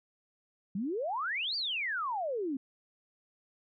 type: exponential two-way sweep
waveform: sine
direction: up then down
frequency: 180 to 4815 to 254.4 Hz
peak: -31 dBFS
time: 0.75-2.57 s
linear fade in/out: 5 ms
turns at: 1.56 s
effects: none